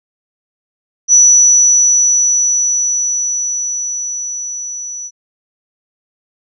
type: tone with level ramp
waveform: sine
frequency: 5920 Hz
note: F#8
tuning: in tune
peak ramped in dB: -3 to -23 dBFS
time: 1.08-5.11 s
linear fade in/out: 50 ms
effects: none